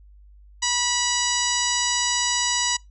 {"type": "harmonic tone", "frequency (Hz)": 975, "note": "B5", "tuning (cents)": -23, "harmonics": [1, 2, 3, 4, 5, 6, 7, 8], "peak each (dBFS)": [-29, -29, -29, -29, -29, -29, -29, -29], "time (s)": [0.62, 2.77], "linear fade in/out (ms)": 10, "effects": ["noise-tail reverb RT60 0.2 s tail -25 dB re dry", "added 50 Hz sine -46 dBFS peak until 2.9 s"]}